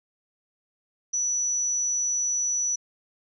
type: tone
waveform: sine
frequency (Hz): 5920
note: F#8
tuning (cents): 0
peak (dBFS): -23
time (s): 1.13-2.76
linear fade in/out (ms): 10
effects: none